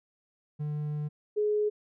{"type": "tone pair in turn", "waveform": ["triangle", "sine"], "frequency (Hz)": [149.4, 420.5], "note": ["D3", "G#4"], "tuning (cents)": [30, 22], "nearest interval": "octave + tritone", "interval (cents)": 1792, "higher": "second", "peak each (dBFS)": [-28, -24], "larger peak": "second", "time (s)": [[0.59, 1.09], [1.36, 1.7]], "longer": "first", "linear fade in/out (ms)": 20, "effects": []}